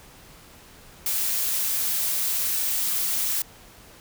blue noise, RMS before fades -25 dBFS, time 1.06-3.42 s, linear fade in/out 2 ms, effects pink hiss -49 dBFS RMS until 4 s

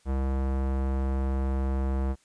square tone with low-pass filter, 66.6 Hz, C2, 31 cents sharp, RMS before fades -27 dBFS, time 0.05-2.16 s, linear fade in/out 50 ms, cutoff 1100 Hz, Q 0.77, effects white hiss -64 dBFS RMS until 2.24 s + resampled to 22050 Hz

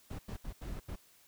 brown noise bursts at uneven times, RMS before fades -41 dBFS, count 5, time 0.1-0.19 / 0.28-0.37 / 0.44-0.53 / 0.61-0.8 / 0.88-0.96 s, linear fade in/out 10 ms, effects white hiss -64 dBFS RMS until 1.27 s

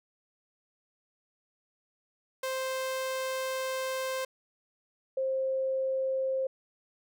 sawtooth / sine tone pair in turn, 523.3 / 528.8 Hz, C5 / C5, 0 / +18 cents, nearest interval unison, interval 18 cents, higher second, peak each -27 dBFS, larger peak neither, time 2.43-4.25 / 5.17-6.47 s, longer first, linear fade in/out 5 ms, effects none

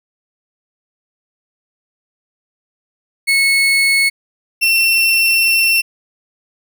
35% pulse tone pair in turn, 2197 / 2706 Hz, C#7 / E7, -16 / +45 cents, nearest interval major third, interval 361 cents, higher second, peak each -9 dBFS, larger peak neither, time 3.27-4.1 / 4.61-5.82 s, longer second, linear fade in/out 20 ms, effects none

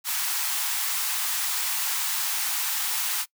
white high-pass noise, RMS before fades -27 dBFS, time 0.04-3.26 s, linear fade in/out 50 ms, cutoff 770 Hz, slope 48 dB/octave, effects noise-tail reverb RT60 0.1 s tail -23 dB re dry

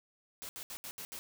white noise bursts at uneven times, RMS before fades -44 dBFS, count 6, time 0.42-0.49 / 0.56-0.63 / 0.7-0.77 / 0.84-0.91 / 0.98-1.05 / 1.12-1.19 s, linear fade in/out 0 ms, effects none

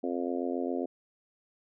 harmonic tone, 87.4 Hz, F2, 2 cents sharp, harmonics 3 / 4 / 5 / 6 / 7 / 8, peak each -33 / -35 / -37 / -39 / -40 / -41 dBFS, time 0.03-0.86 s, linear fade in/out 10 ms, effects none

